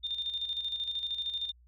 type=tone with tremolo; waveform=sine; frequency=3621 Hz; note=A7; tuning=49 cents sharp; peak=-30 dBFS; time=0.03-1.52 s; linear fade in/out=20 ms; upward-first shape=square; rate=13 Hz; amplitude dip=55%; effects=added 60 Hz sine -57 dBFS peak until 1.67 s